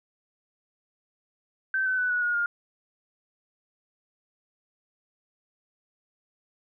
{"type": "tone with pitch steps", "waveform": "sine", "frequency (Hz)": [1547, 1519.5, 1492.6, 1466.1, 1440.1, 1414.5], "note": ["G6", "F#6", "F#6", "F#6", "F#6", "F6"], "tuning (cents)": [-23, 46, 15, -16, -47, 22], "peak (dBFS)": -23, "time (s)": [1.74, 2.46], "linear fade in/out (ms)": 2, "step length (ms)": 120, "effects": []}